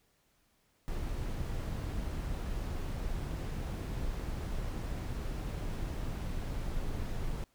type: noise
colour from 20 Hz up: brown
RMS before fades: -36 dBFS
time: 0.88-7.44 s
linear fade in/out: 0 ms
effects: pink hiss -72 dBFS RMS until 7.54 s